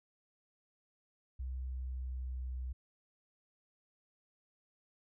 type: tone with pitch glide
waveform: sine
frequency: 64.2 to 63.28 Hz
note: C2 to B1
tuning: -32 to +43 cents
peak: -37 dBFS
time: 1.39-2.73 s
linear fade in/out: 10 ms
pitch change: -25 cents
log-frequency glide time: 1.51-2.56 s
effects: none